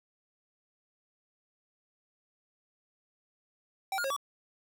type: tone with pitch steps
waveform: square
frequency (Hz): 774 / 1426 / 542 / 1141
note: G5 / F6 / C#5 / C#6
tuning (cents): -22 / +36 / -39 / +50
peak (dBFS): -31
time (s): 3.92-4.164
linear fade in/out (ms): 2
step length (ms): 61
effects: none